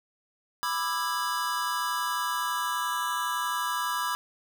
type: chord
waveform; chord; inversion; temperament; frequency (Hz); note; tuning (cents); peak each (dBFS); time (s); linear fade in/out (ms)
square; E dominant seventh; second; just; 988.9 / 1186.7 / 1318.5 / 1648.1; B5 / D6 / E6 / G#6; +2 / +18 / 0 / -14; -32 / -33 / -36 / -35; 0.63-4.15; 0
effects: none